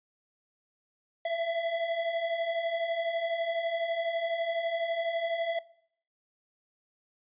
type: beating tone pair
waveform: square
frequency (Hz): 659.3 / 671.3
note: E5 / E5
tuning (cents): 0 / +31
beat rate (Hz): 12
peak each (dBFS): -35 / -31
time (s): 1.25-5.59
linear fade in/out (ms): 5
effects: noise-tail reverb RT60 0.6 s tail -20 dB re dry + resampled to 8000 Hz